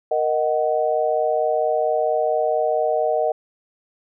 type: chord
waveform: sine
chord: D# minor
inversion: second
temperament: just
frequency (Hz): 466.7 / 622.3 / 746.7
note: A#4 / D#5 / F#5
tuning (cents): +2 / 0 / +16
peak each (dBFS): -23 / -20 / -23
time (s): 0.11-3.32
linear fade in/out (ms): 5
effects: none